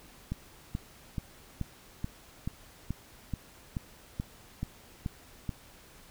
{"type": "click train", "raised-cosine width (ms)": 5, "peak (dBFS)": -20, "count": 13, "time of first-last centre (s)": [0.32, 5.492], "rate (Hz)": 2.32, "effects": ["pink hiss -55 dBFS RMS until 6.1 s"]}